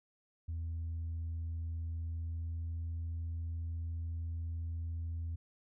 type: tone with pitch glide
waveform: sine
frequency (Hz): 82.41 to 82.98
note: E2 to E2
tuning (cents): 0 to +12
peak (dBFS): -34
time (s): 0.48-5.36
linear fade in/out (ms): 10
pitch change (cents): +12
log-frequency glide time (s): 1.97-2.79
effects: tanh soft clip ceiling -34 dBFS